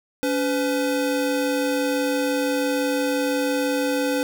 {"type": "tone pair together", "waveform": "square", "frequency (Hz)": [283.1, 504.4], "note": ["C#4", "B4"], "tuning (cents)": [37, 36], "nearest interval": "minor seventh", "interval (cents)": 999, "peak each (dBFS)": -24, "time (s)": [0.23, 4.23], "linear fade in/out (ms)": 0, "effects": []}